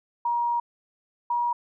sine tone pair in turn, 949 / 956.7 Hz, A#5 / A#5, +31 / +45 cents, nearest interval unison, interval 14 cents, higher second, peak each -22 dBFS, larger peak neither, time 0.25-0.6 / 1.3-1.53 s, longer first, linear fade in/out 5 ms, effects none

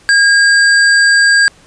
sine tone with sample-and-hold, 1627 Hz, G#6, 36 cents flat, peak -5 dBFS, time 0.09-1.48 s, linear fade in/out 0 ms, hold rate 6300 Hz, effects pink hiss -45 dBFS RMS until 1.66 s + resampled to 22050 Hz

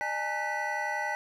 triangle tone cluster, 604 / 829 / 900 / 1510 / 1961 Hz, D5 / G#5 / A5 / F#6 / B6, +48 / -3 / +39 / +35 / -13 cents, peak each -37 / -32 / -36 / -36 / -32 dBFS, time 0.01-1.15 s, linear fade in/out 0 ms, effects none

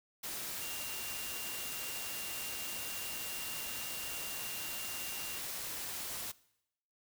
sine tone in noise, 2781 Hz, F7, 8 cents flat, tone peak -45 dBFS, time 0.61-5.39 s, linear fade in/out 10 ms, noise white, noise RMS -41 dBFS, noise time 0.23-6.32 s, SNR -7 dB, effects noise-tail reverb RT60 0.8 s tail -21 dB re dry

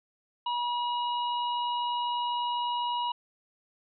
harmonic tone, 964 Hz, B5, 42 cents flat, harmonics 1 / 3 / 4, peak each -28 / -36 / -44 dBFS, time 0.46-3.12 s, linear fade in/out 5 ms, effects none

